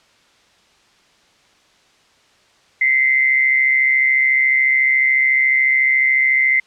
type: tone with amplitude modulation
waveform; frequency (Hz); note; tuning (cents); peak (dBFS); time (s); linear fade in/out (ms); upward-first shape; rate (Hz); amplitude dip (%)
sine; 2070; C7; -19; -9; 2.81-6.6; 5; sine; 134; 60
effects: white hiss -54 dBFS RMS until 6.66 s + low-pass 5000 Hz 12 dB/octave